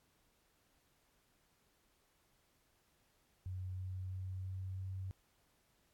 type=tone with pitch steps; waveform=sine; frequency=92.5 / 93.04 / 93.57 / 94.12 / 94.66 Hz; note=F#2 / F#2 / F#2 / F#2 / F#2; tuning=0 / +10 / +20 / +30 / +40 cents; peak=-40 dBFS; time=3.46-5.11 s; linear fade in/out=0 ms; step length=330 ms; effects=pink hiss -75 dBFS RMS until 5.93 s + AAC 64 kbps